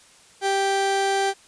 30% pulse tone pair together, 392 / 784 Hz, G4 / G5, 0 / 0 cents, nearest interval octave, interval 1200 cents, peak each -20 / -23 dBFS, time 0.41-1.34 s, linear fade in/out 50 ms, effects white hiss -52 dBFS RMS until 1.47 s + resampled to 22050 Hz

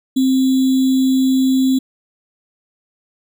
sine tone with sample-and-hold, 262.4 Hz, C4, 5 cents sharp, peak -11 dBFS, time 0.16-1.79 s, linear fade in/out 10 ms, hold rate 3675 Hz, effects none

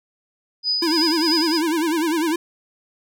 sine tone with tremolo, 4978 Hz, D#8, in tune, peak -17 dBFS, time 0.63-1.61 s, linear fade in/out 50 ms, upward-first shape triangle, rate 3.2 Hz, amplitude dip 60%
square tone with vibrato, 322.3 Hz, E4, 39 cents flat, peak -19 dBFS, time 0.82-2.36 s, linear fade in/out 5 ms, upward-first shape sine, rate 10 Hz, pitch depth 120 cents each way
effects none

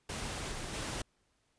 pink noise with level steps, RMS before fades -39 / -41 / -38 dBFS, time 0.09-1.02 s, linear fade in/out 5 ms, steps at 0.51 / 0.73 s, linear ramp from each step 10 ms, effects pink hiss -75 dBFS RMS until 1.58 s + resampled to 22050 Hz

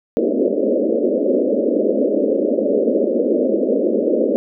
white band-pass noise, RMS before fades -17 dBFS, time 0.17-4.36 s, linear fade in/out 0 ms, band 210 to 590 Hz, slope 96 dB/octave, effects none

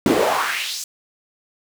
brown noise with high-pass filter sweep, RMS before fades -20 dBFS, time 0.06-0.84 s, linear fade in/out 2 ms, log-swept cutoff 260 to 6700 Hz, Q 2.5, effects none

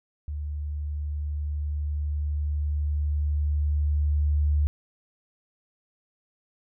sine tone with level ramp, 74 Hz, D2, 14 cents sharp, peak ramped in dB -29 to -19 dBFS, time 0.28-4.67 s, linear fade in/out 0 ms, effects none

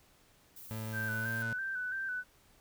violet noise, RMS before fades -50 dBFS, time 0.56-1.43 s, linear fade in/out 5 ms
30% pulse tone with pitch glide, 110 to 114.34 Hz, A2 to A#2, 0 to -33 cents, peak -35 dBFS, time 0.71-1.53 s, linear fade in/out 0 ms, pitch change +67 cents, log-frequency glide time 1.1-1.3 s
sine tone with vibrato, 1530 Hz, G6, 42 cents flat, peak -34 dBFS, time 0.92-2.24 s, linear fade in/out 50 ms, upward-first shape square, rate 3 Hz, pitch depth 41 cents each way
effects pink hiss -65 dBFS RMS until 2.6 s

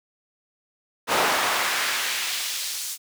brown noise with high-pass filter sweep, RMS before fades -25 dBFS, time 1.07-2.98 s, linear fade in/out 50 ms, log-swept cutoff 660 to 6600 Hz, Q 0.89, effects none

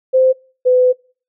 sine tone pair in turn, 519 / 504.2 Hz, C5 / B4, -14 / +36 cents, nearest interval minor second, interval 50 cents, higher first, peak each -8 dBFS, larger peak neither, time 0.13-0.33 / 0.65-0.93 s, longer second, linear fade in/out 20 ms, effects noise-tail reverb RT60 0.4 s tail -24 dB re dry

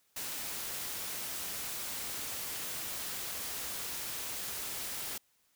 white noise, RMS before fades -39 dBFS, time 0.16-5.18 s, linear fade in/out 5 ms, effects white hiss -72 dBFS RMS until 5.55 s

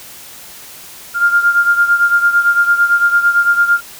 sine beating tone pair, 1400 / 1408.9 Hz, F6 / F6, +4 / +15 cents, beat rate 8.9 Hz, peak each -10 / -15 dBFS, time 1.14-3.81 s, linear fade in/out 50 ms, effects white hiss -35 dBFS RMS until 3.99 s

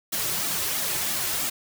white noise with flanger, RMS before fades -27 dBFS, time 0.12-1.5 s, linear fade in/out 10 ms, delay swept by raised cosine 1.9 to 4.3 ms, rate 3 Hz, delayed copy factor -0.85, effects none

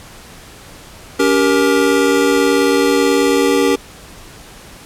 square chord, G diminished, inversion second, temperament just, 282.2 / 392 / 470.4 Hz, Db4 / G4 / Bb4, +31 / 0 / +16 cents, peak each -16 dBFS, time 1.19-3.76 s, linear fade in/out 10 ms, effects pink hiss -38 dBFS RMS until 4.85 s + low-pass 12000 Hz 12 dB/octave

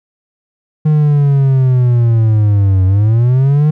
triangle linear two-way sweep, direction down then up, 154.7 to 92.5 to 154.7 Hz, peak -5 dBFS, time 0.85-3.71 s, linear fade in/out 10 ms, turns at 2.85 s, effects none

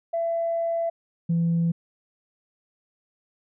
sine tone pair in turn, 670 / 167.96 Hz, E5 / E3, +28 / +33 cents, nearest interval 2 octaves, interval 2395 cents, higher first, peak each -22 / -18 dBFS, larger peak second, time 0.13-0.9 / 1.29-1.72 s, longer first, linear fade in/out 10 ms, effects tanh soft clip ceiling -17 dBFS

